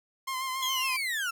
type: tone with vibrato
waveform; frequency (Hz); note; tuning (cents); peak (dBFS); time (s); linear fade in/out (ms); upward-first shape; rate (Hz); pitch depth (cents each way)
sawtooth; 1046.5; C6; 0; -27; 0.27-0.97; 10; sine; 7.2; 36
type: linear sweep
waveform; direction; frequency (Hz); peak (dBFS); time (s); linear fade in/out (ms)
35% pulse; down; 3377 to 1318.5; -27; 0.62-1.31; 10
effects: none